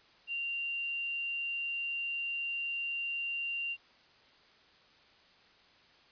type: tone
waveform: sine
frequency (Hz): 2774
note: F7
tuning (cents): -12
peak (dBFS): -33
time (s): 0.27-3.77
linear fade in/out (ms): 50
effects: white hiss -62 dBFS RMS until 6.11 s + resampled to 11025 Hz